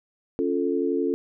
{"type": "chord", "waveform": "sine", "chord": "Db augmented", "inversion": "none", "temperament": "equal", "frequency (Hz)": [277.2, 349.2, 440], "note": ["Db4", "F4", "A4"], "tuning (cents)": [0, 0, 0], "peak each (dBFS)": -26, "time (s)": [0.39, 1.14], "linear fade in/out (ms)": 0, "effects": []}